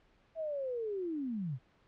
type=linear sweep; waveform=sine; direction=down; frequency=659.3 to 114.7 Hz; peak=-34 dBFS; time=0.35-1.59 s; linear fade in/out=50 ms; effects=pink hiss -68 dBFS RMS until 1.87 s + low-pass 3000 Hz 12 dB/octave